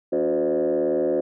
sine tone with frequency modulation, 440 Hz, A4, in tune, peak -18 dBFS, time 0.12-1.21 s, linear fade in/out 10 ms, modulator 77.5 Hz, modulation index 2, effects tanh soft clip ceiling -15 dBFS

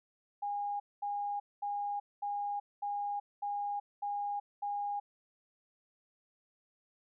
sine tone bursts, 816 Hz, G#5, 31 cents flat, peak -33 dBFS, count 8, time 0.42-5 s, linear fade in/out 10 ms, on 380 ms, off 220 ms, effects none

